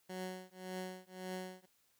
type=tone with tremolo; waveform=15% pulse; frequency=185 Hz; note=F#3; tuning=in tune; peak=-33 dBFS; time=0.09-1.66 s; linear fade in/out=10 ms; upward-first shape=triangle; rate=1.8 Hz; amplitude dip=100%; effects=white hiss -74 dBFS RMS until 1.99 s